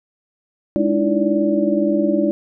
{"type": "tone cluster", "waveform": "sine", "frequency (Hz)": [206.6, 294.7, 316.4, 335.9, 578], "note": ["G#3", "D4", "D#4", "E4", "D5"], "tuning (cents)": [-9, 6, 29, 33, -28], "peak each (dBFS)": -21, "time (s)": [0.76, 2.31], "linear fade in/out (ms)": 0, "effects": []}